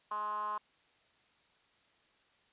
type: tone with band-pass filter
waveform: 10% pulse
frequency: 210.3 Hz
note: G#3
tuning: 22 cents sharp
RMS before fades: -37 dBFS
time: 0.11-0.58 s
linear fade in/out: 5 ms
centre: 1100 Hz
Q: 9.7
effects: white hiss -69 dBFS RMS until 2.52 s + resampled to 8000 Hz